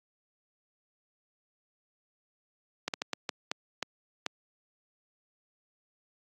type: slowing click train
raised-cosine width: 0.2 ms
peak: -13 dBFS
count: 8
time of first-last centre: 2.88-4.263 s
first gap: 58 ms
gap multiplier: 1.4
effects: high-pass 200 Hz 12 dB/octave + AAC 48 kbps